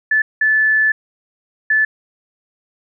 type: tone bursts at uneven times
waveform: sine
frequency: 1741 Hz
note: A6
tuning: 19 cents flat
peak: -11 dBFS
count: 3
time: 0.11-0.22 / 0.41-0.92 / 1.7-1.85 s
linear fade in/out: 5 ms
effects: none